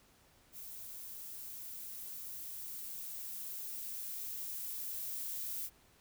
violet noise with level ramp, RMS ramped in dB -48 to -40 dBFS, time 0.52-5.7 s, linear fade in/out 50 ms, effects pink hiss -66 dBFS RMS until 6 s

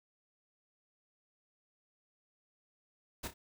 pink noise with echo, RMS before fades -40 dBFS, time 3.23-3.28 s, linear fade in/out 10 ms, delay 30 ms, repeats 2, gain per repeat -10 dB, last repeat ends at 3.34 s, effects none

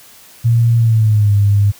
sine tone with pitch glide, 116.6 to 101.51 Hz, A#2 to G#2, +1 to -39 cents, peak -8 dBFS, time 0.44-1.72 s, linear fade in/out 20 ms, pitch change -240 cents, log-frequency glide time 0.77-1.34 s, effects white hiss -42 dBFS RMS until 1.79 s

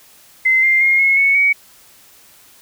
sine tone with pitch steps, 2063 / 2099 / 2136 / 2173 / 2211 / 2250 Hz, C7 / C7 / C7 / C#7 / C#7 / C#7, -25 / +5 / +35 / -35 / -5 / +25 cents, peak -10 dBFS, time 0.45-1.53 s, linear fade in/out 10 ms, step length 180 ms, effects white hiss -47 dBFS RMS until 2.61 s

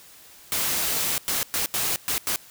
white noise bursts at uneven times, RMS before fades -25 dBFS, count 6, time 0.52-1.18 / 1.28-1.43 / 1.54-1.66 / 1.74-1.96 / 2.08-2.18 / 2.27-2.36 s, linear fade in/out 0 ms, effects white hiss -49 dBFS RMS until 2.5 s

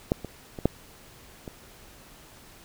clicks, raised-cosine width 2 ms, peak -8 / -21 / -22 / -6 / -23 dBFS, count 5, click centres 0.119 / 0.247 / 0.588 / 0.656 / 1.478 s, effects pink hiss -51 dBFS RMS until 2.64 s

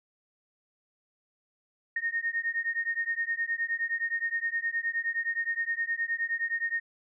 sine beating tone pair, 1843 / 1852.6 Hz, A#6 / A#6, -20 / -11 cents, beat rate 9.6 Hz, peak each -31 dBFS, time 1.96-6.8 s, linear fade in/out 5 ms, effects none

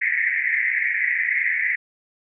pink band-pass noise, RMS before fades -22 dBFS, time 0.01-1.76 s, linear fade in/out 10 ms, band 1800 to 2200 Hz, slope 96 dB/octave, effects none

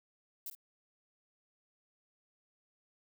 violet noise with echo, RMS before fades -42 dBFS, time 0.46-0.5 s, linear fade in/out 2 ms, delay 51 ms, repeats 1, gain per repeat -11 dB, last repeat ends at 0.551 s, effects none

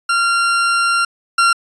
40% pulse tone pair in turn, 1382 / 1376.3 Hz, F6 / F6, -19 / -26 cents, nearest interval unison, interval 7 cents, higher first, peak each -12 / -9 dBFS, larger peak second, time 0.09-1.05 / 1.38-1.53 s, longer first, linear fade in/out 5 ms, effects resampled to 22050 Hz

